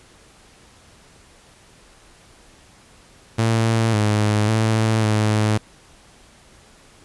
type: tone with pitch steps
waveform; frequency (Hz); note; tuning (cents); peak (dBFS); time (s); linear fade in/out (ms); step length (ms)
sawtooth; 113.1 / 105.7 / 110.7 / 107.3; A2 / G#2 / A2 / A2; +48 / +31 / +11 / -43; -12; 3.38-5.58; 10; 550
effects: pink hiss -50 dBFS RMS until 7.04 s + resampled to 24000 Hz